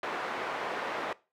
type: band-pass noise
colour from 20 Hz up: pink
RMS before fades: -35 dBFS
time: 0.03-1.13 s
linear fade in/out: 2 ms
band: 520 to 1800 Hz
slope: 12 dB/octave
effects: noise-tail reverb RT60 0.3 s tail -20 dB re dry